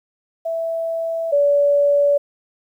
sine tone pair in turn, 659.3 / 573.3 Hz, E5 / D5, 0 / -42 cents, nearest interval major second, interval 242 cents, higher first, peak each -20 / -12 dBFS, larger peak second, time 0.45-1.32 / 1.32-2.18 s, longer first, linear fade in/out 10 ms, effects 9-bit

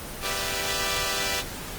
5% pulse chord, E minor seventh, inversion first, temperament equal with one note detuned, 392 / 492.5 / 587.3 / 659.3 Hz, G4 / B4 / D5 / E5, 0 / -5 / 0 / 0 cents, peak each -20 dBFS, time 0.21-1.44 s, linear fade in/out 50 ms, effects pink hiss -36 dBFS RMS until 1.78 s + Opus 24 kbps

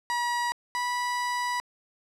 30% pulse tone pair in turn, 962 / 979.9 Hz, B5 / B5, -46 / -14 cents, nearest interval unison, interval 32 cents, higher second, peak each -23 / -24 dBFS, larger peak first, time 0.1-0.52 / 0.75-1.6 s, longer second, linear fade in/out 0 ms, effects low-pass 9000 Hz 12 dB/octave

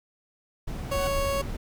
brown noise, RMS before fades -32 dBFS, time 0.67-1.57 s, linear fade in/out 10 ms
sawtooth tone with exponential growth, 747 Hz, F#5, 16 cents sharp, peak -28 dBFS, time 0.71-1.07 s, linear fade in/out 0 ms, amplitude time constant 77 ms
30% pulse tone, 554.4 Hz, C#5, in tune, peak -23 dBFS, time 0.91-1.42 s, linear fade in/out 10 ms
effects none

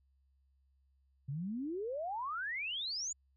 sine exponential sweep, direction up, 130 to 7120 Hz, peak -36 dBFS, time 1.28-3.13 s, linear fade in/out 10 ms, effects added 67 Hz sine -69 dBFS peak until 3.36 s

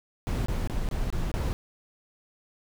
brown noise bursts, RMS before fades -28 dBFS, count 6, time 0.27-1.53 s, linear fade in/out 0 ms, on 190 ms, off 24 ms, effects none

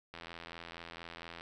click train, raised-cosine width 0.3 ms, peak -29 dBFS, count 108, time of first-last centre 0.14-1.409 s, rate 84.3 Hz, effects none

